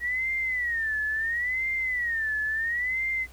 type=tone with vibrato; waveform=sine; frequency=1900 Hz; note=A#6; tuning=33 cents sharp; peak=-25 dBFS; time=0-3.27 s; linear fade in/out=50 ms; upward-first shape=sine; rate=0.73 Hz; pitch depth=170 cents each way; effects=added 60 Hz sine -47 dBFS peak until 3.32 s + pink hiss -54 dBFS RMS until 3.32 s